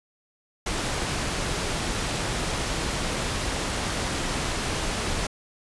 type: low-pass noise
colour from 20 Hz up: pink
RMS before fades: -28 dBFS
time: 0.66-5.27 s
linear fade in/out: 5 ms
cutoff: 9200 Hz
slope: 12 dB/octave
effects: resampled to 24000 Hz